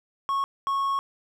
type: tone pair in turn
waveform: triangle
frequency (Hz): 1100 / 1100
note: C#6 / C#6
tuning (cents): -14 / -14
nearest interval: unison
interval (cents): 0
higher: neither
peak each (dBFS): -21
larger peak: neither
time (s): 0.29-0.44 / 0.67-0.99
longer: second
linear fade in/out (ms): 0
effects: none